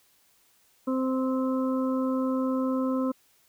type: harmonic tone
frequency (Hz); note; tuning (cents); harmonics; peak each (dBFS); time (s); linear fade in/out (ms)
260.6; C4; -7; 1 / 2 / 4 / 5; -25 / -31 / -37 / -39; 0.87-3.12; 10
effects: white hiss -64 dBFS RMS until 3.48 s